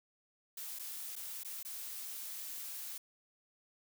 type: noise with dropouts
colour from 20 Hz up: blue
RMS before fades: -44 dBFS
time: 0.57-2.98 s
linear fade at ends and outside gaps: 5 ms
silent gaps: 0.789-0.794 / 1.156-1.162 / 1.435-1.447 / 1.63-1.649 s
effects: none